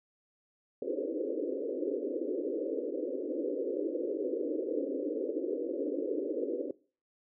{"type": "band-pass noise", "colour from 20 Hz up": "white", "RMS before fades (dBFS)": -34, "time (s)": [0.82, 6.71], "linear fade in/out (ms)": 2, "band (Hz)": [270, 540], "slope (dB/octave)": 96, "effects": ["noise-tail reverb RT60 0.4 s tail -21 dB re dry"]}